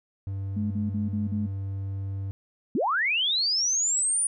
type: tone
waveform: triangle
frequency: 97.6 Hz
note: G2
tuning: 7 cents flat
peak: -27 dBFS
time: 0.27-2.31 s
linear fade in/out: 0 ms
type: tone bursts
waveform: sine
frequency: 210 Hz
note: G#3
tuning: 19 cents sharp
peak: -26 dBFS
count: 5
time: 0.56-1.466 s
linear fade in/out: 10 ms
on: 150 ms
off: 39 ms
type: linear sweep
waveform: sine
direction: up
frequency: 180 to 9590 Hz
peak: -22 dBFS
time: 2.75-4.27 s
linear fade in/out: 2 ms
effects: none